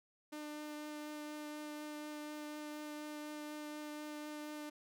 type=tone with vibrato; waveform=sawtooth; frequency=300.2 Hz; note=D4; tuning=38 cents sharp; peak=-40 dBFS; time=0.32-4.7 s; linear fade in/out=10 ms; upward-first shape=triangle; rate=4.1 Hz; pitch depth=10 cents each way; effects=none